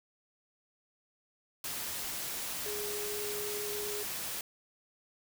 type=tone in noise; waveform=sine; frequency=415.3 Hz; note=G#4; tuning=in tune; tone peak=-38 dBFS; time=2.66-4.03 s; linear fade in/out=2 ms; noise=white; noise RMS=-38 dBFS; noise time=1.64-4.41 s; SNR=-3 dB; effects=none